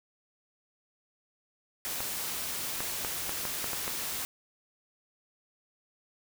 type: noise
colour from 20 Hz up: white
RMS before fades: -35 dBFS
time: 1.85-4.25 s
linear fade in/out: 0 ms
type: clicks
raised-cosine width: 0.5 ms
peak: -19 dBFS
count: 8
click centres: 2.005 / 2.805 / 3.048 / 3.294 / 3.453 / 3.643 / 3.733 / 3.879 s
effects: none